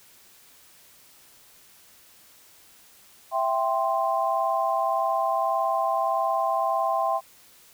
sine chord, C major, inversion first, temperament equal with one note detuned, 662.3 / 784 / 1046.5 Hz, E5 / G5 / C6, +8 / 0 / 0 cents, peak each -26 dBFS, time 3.31-7.21 s, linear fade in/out 50 ms, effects white hiss -54 dBFS RMS until 7.73 s

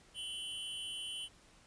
square tone with amplitude modulation, 3032 Hz, F#7, 42 cents sharp, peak -37 dBFS, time 0.14-1.29 s, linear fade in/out 50 ms, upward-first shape sine, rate 254 Hz, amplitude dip 80%, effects pink hiss -63 dBFS RMS until 1.66 s + resampled to 22050 Hz

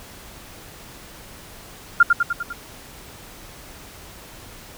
sine tone with echo, 1399 Hz, F6, 3 cents sharp, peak -7 dBFS, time 2-2.03 s, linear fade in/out 5 ms, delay 100 ms, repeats 5, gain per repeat -4 dB, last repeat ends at 2.53 s, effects pink hiss -42 dBFS RMS until 4.77 s

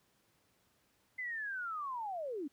sine linear sweep, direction down, 2053 to 261.6 Hz, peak -37 dBFS, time 1.18-2.48 s, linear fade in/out 10 ms, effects pink hiss -73 dBFS RMS until 2.52 s + high-pass 80 Hz 12 dB/octave

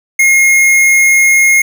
square tone, 2148 Hz, C7, 45 cents sharp, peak -6 dBFS, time 0.19-1.62 s, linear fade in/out 5 ms, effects none

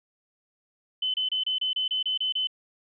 sine tone bursts, 3036 Hz, F#7, 44 cents sharp, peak -24 dBFS, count 10, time 1.02-2.472 s, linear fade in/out 5 ms, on 120 ms, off 28 ms, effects none

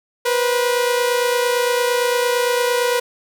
sawtooth tone pair together, 484.3 / 513.1 Hz, B4 / C5, -34 / -34 cents, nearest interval minor second, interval 100 cents, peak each -13 / -19 dBFS, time 0.25-3 s, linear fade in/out 10 ms, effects none

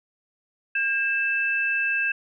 sine tone pair together, 1611.2 / 2637 Hz, G6 / E7, +47 / 0 cents, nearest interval major sixth, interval 853 cents, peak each -24 dBFS, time 0.75-2.12 s, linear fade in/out 5 ms, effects none

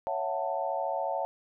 sine chord, F# minor seventh, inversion second, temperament just, 555 / 666 / 740 / 888 Hz, C#5 / E5 / F#5 / A5, +2 / +18 / 0 / +16 cents, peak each -34 dBFS, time 0.07-1.25 s, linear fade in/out 0 ms, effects none

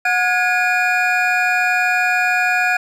triangle tone cluster, 731 / 1443 / 1664 / 2433 Hz, F#5 / F#6 / G#6 / D#7, -21 / -44 / +3 / -39 cents, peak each -18 dBFS, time 0.05-2.77 s, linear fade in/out 5 ms, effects none

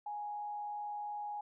sine tone with frequency modulation, 830.6 Hz, G#5, in tune, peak -38 dBFS, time 0.06-1.41 s, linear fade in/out 5 ms, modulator 103 Hz, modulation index 0.24, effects none

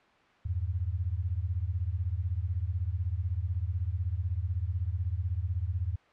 sine beating tone pair, 82.41 / 98.41 Hz, E2 / G2, 0 / +7 cents, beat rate 16 Hz, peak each -31 / -32 dBFS, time 0.45-5.96 s, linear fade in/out 10 ms, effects white hiss -61 dBFS RMS until 6.12 s + low-pass 2000 Hz 12 dB/octave

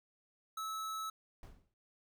square tone, 1300 Hz, E6, 24 cents flat, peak -39 dBFS, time 0.57-1.1 s, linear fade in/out 5 ms
brown noise with exponential decay, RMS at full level -46 dBFS, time 1.43-1.74 s, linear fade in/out 1 ms, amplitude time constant 67 ms
effects none

